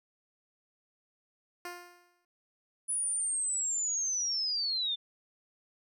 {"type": "tone with exponential decay", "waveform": "10% pulse", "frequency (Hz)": 352.4, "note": "F4", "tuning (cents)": 16, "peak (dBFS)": -29, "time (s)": [1.65, 2.25], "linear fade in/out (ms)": 2, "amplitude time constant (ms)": 130}
{"type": "linear sweep", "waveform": "sine", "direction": "down", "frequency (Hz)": [9956, 3520], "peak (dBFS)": -29, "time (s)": [2.88, 4.96], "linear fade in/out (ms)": 20}
{"effects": []}